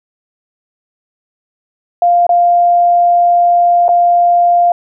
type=tone with dropouts; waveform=sine; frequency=698.5 Hz; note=F5; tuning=in tune; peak=-6 dBFS; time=2.02-4.72 s; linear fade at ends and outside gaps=2 ms; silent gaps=2.267-2.292 / 3.882-3.89 s; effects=none